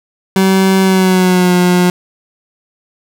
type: tone with pitch glide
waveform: 30% pulse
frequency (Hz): 190.9 to 179.15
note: G3 to F3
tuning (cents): -46 to +44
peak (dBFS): -5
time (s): 0.36-1.9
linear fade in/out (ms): 2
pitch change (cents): -110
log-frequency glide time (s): 0.81-1.53
effects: none